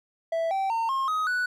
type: tone with pitch steps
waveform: triangle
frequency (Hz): 659.3 / 775 / 911.1 / 1071 / 1259.1 / 1480.1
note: E5 / G5 / A#5 / C6 / D#6 / F#6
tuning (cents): 0 / -20 / -40 / +40 / +20 / 0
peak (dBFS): -22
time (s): 0.32-1.46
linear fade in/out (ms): 5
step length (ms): 190
effects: none